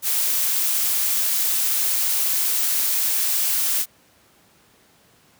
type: noise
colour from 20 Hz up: blue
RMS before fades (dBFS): -21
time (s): 0.02-3.86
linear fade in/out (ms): 50
effects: pink hiss -56 dBFS RMS until 5.39 s + high-pass 100 Hz 12 dB/octave